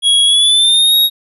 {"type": "tone with pitch glide", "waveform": "square", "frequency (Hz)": [3322, 3772], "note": ["G#7", "A#7"], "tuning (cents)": [0, 20], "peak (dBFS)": -8, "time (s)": [0.02, 1.1], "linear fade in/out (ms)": 50, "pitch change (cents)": 220, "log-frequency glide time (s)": [0.25, 0.95], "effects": ["resampled to 32000 Hz"]}